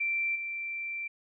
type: tone with level steps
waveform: sine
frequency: 2349 Hz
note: D7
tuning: in tune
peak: -27 / -33 dBFS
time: 0-1.08 s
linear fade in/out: 10 ms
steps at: 0.35 s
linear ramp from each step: 10 ms
effects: none